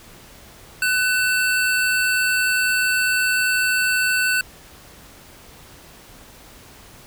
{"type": "tone pair together", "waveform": "square", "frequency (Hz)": [1501.3, 2675], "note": ["F#6", "E7"], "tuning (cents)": [25, 25], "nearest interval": "minor seventh", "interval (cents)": 1000, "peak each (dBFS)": [-19, -24], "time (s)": [0.82, 4.41], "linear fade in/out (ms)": 2, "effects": ["pink hiss -45 dBFS RMS until 7.06 s"]}